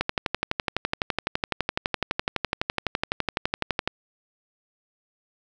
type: click train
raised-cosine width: 0.3 ms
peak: -7 dBFS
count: 47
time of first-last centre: 0.01-3.876 s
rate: 11.9 Hz
effects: none